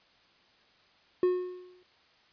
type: tone with exponential decay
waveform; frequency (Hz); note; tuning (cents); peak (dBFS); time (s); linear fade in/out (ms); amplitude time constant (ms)
triangle; 362.7; F#4; -34; -18; 1.23-1.83; 2; 130
effects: white hiss -63 dBFS RMS until 2.32 s + resampled to 11025 Hz